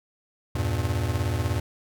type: chord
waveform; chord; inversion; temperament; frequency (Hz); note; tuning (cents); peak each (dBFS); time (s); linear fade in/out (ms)
square; E diminished; none; just; 82.41 / 98.89 / 118.67; E2 / G2 / Bb2; 0 / +16 / +31; -29; 0.55-1.6; 5
effects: none

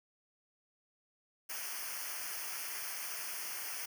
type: noise with comb filter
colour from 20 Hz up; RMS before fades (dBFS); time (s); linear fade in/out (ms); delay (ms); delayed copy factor
white; -41; 1.49-3.86; 10; 0.26; -1
effects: none

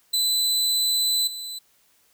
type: tone with level steps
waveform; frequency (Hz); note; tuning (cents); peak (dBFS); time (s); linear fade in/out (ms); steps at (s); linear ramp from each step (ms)
sawtooth; 4008; B7; +25; -17 / -29; 0.13-1.59; 10; 1.27; 5
effects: white hiss -62 dBFS RMS until 2.13 s

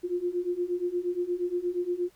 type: beating tone pair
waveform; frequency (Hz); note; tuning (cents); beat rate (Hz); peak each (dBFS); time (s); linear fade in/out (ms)
sine; 349.2 / 357.7; F4 / F4; 0 / +41; 8.5; -31 / -29; 0.03-2.1; 20
effects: pink hiss -62 dBFS RMS until 2.15 s

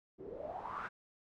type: noise with low-pass filter sweep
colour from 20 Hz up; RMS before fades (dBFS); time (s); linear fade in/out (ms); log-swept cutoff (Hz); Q
white; -44; 0.18-0.89; 20; 350 to 1500; 7.9
effects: none

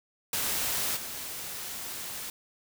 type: noise with level steps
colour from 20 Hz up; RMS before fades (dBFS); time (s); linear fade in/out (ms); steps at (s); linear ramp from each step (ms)
white; -30 / -38; 0.33-2.3; 2; 0.96; 10
effects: none

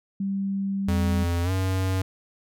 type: tone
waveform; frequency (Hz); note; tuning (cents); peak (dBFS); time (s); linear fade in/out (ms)
sine; 196; G3; 0; -24; 0.2-1.24; 5
type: tone with pitch glide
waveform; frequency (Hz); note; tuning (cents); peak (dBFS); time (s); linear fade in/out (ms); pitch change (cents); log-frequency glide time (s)
square; 85.9 to 94.22; F2 to F#2; -28 to +32; -23; 0.88-2.02; 5; +160; 1.43-1.51
effects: none

